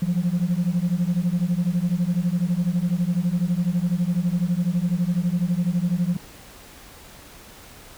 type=beating tone pair; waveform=sine; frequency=170 / 182 Hz; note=F3 / F#3; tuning=-46 / -28 cents; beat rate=12 Hz; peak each=-21 dBFS; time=0.02-6.17 s; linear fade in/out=5 ms; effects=tanh soft clip ceiling -15 dBFS + pink hiss -45 dBFS RMS until 7.97 s

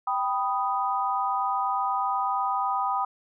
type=chord; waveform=sine; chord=G augmented; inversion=none; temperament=equal; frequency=784 / 987.8 / 1244.5 Hz; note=G5 / B5 / D#6; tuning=0 / 0 / 0 cents; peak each=-28 dBFS; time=0.07-3.05 s; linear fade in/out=5 ms; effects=none

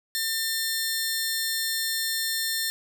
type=tone pair together; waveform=15% pulse; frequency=1800 / 4260 Hz; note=A6 / C8; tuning=+39 / +30 cents; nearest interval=octave + minor third; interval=1491 cents; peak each=-22 dBFS; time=0.15-2.7 s; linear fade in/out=0 ms; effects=none

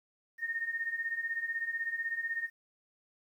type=beating tone pair; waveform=sine; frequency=1825 / 1841 Hz; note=A#6 / A#6; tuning=-37 / -22 cents; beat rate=16 Hz; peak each=-38 / -34 dBFS; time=0.38-2.5 s; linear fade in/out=50 ms; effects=11-bit

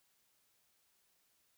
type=silence; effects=white hiss -75 dBFS RMS until 1.57 s

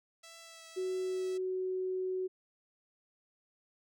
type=tone with vibrato; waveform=5% pulse; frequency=659.3 Hz; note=E5; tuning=in tune; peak=-39 dBFS; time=0.23-1.38 s; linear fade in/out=10 ms; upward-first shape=triangle; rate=1.7 Hz; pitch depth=16 cents each way
type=tone; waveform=sine; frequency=372.3 Hz; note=F#4; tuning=11 cents sharp; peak=-32 dBFS; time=0.76-2.28 s; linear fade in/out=20 ms
effects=none

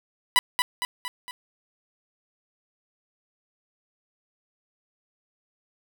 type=tone with echo; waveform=15% pulse; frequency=987.8 Hz; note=B5; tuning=in tune; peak=-9 dBFS; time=0.36-0.39 s; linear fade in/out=0 ms; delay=230 ms; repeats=4; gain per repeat=-5 dB; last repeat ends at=1.31 s; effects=none

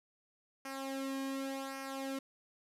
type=tone with flanger; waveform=sawtooth; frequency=270 Hz; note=C#4; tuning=45 cents flat; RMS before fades=-40 dBFS; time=0.65-2.19 s; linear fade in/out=5 ms; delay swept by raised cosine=0.26 to 1.46 ms; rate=0.88 Hz; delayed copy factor=-0.7; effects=resampled to 32000 Hz + 11-bit

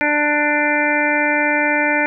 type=harmonic tone; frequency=296 Hz; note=D4; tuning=14 cents sharp; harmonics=1 / 2 / 3 / 5 / 6 / 7 / 8; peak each=-22 / -22 / -22 / -22 / -22 / -22 / -22 dBFS; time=0.01-2.06 s; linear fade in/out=0 ms; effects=none

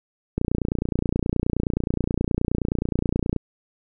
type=click train; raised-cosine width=3 ms; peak=-9 dBFS; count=89; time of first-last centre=0.38-3.363 s; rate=29.5 Hz; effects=none

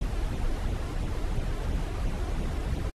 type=noise with flanger; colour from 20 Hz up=brown; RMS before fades=-29 dBFS; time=0.01-2.9 s; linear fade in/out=5 ms; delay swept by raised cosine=0.3 to 3 ms; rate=2.9 Hz; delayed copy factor=+0.55; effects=AAC 32 kbps

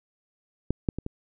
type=clicks; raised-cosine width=3 ms; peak=-11 / -10 / -19 / -19 dBFS; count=4; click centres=0.706 / 0.888 / 0.986 / 1.064 s; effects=none

